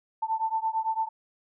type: beating tone pair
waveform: sine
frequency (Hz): 885 / 893.9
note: A5 / A5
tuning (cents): +10 / +27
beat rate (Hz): 8.9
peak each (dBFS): -28 / -29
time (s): 0.22-1.09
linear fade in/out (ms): 10
effects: none